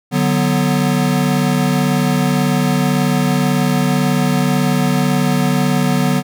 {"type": "chord", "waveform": "square", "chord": "B minor", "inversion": "first", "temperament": "equal", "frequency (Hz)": [146.83, 185, 246.9], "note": ["D3", "F#3", "B3"], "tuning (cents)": [0, 0, 0], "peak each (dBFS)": -18, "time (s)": [0.11, 6.23], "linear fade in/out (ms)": 50, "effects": []}